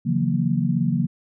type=chord; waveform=sine; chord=F# dominant seventh; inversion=second; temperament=equal with one note detuned; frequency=138.59 / 164.81 / 181.61 / 233.1 Hz; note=C#3 / E3 / F#3 / A#3; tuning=0 / 0 / -32 / 0 cents; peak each=-24 dBFS; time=0.05-1.07 s; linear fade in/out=20 ms; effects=none